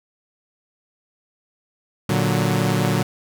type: chord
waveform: sawtooth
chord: Bb augmented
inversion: none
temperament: equal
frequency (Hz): 116.54 / 146.83 / 185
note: Bb2 / D3 / F#3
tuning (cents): 0 / 0 / 0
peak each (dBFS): -18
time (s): 2.09-3.03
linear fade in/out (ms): 5
effects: none